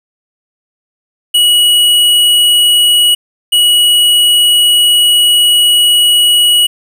square tone pair in turn, 2918 / 2918 Hz, F#7 / F#7, -25 / -25 cents, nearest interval unison, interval 0 cents, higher neither, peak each -6 dBFS, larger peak neither, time 1.34-3.15 / 3.52-6.67 s, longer second, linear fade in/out 10 ms, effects 7-bit

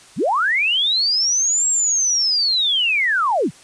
sine linear two-way sweep, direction up then down, 99.6 to 7630 to 99.6 Hz, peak -15 dBFS, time 0.16-3.51 s, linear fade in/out 50 ms, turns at 1.68 s, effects white hiss -46 dBFS RMS until 3.63 s + resampled to 22050 Hz

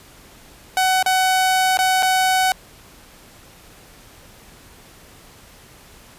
sawtooth tone with dropouts, 750 Hz, F#5, 23 cents sharp, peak -11 dBFS, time 0.77-2.52 s, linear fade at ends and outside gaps 1 ms, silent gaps 1.027-1.061 / 1.772-1.789 / 2.025-2.029 s, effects pink hiss -46 dBFS RMS until 6.18 s + resampled to 32000 Hz

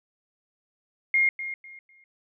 sine tone with echo, 2133 Hz, C7, 33 cents sharp, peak -18 dBFS, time 1.14-1.29 s, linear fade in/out 2 ms, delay 250 ms, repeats 3, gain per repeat -12 dB, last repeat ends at 2.04 s, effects none

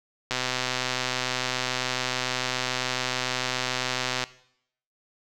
click train, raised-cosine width 0.2 ms, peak -9 dBFS, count 500, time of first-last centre 0.31-4.239 s, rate 127 Hz, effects noise-tail reverb RT60 0.7 s tail -18 dB re dry

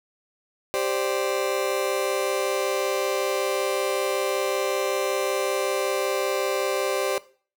35% pulse chord, G suspended fourth, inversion none, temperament just, 392 / 522.7 / 588 Hz, G4 / C5 / D5, 0 / -2 / +2 cents, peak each -26 dBFS, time 0.74-7.18 s, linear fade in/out 0 ms, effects noise-tail reverb RT60 0.4 s tail -17 dB re dry

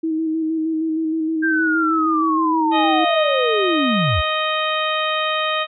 sine tone with vibrato, 319.2 Hz, D#4, 44 cents sharp, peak -18 dBFS, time 0.03-3.05 s, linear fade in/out 10 ms, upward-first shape square, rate 6.4 Hz, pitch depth 22 cents each way
sine linear sweep, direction down, 1599 to 61 Hz, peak -17 dBFS, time 1.42-4.22 s, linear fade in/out 20 ms
harmonic tone, 622.3 Hz, D#5, in tune, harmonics 1 / 2 / 3 / 4 / 5 / 6, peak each -24 / -22 / -27 / -27 / -27 / -28 dBFS, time 2.71-5.67 s, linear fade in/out 50 ms
effects none

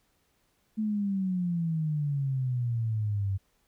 sine exponential sweep, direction down, 219.6 to 95.5 Hz, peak -26 dBFS, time 0.77-3.38 s, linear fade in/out 20 ms, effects pink hiss -71 dBFS RMS until 3.67 s

